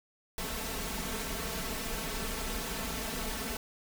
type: noise with comb filter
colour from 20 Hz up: pink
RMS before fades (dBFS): -36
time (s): 0.38-3.57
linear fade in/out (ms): 2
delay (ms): 4.5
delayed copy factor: +0.9
effects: none